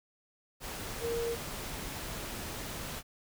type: tone in noise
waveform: sine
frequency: 466.2 Hz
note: A#4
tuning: in tune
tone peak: -31 dBFS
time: 1-1.37 s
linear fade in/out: 50 ms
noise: pink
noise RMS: -40 dBFS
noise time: 0.6-3.03 s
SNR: +6 dB
effects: none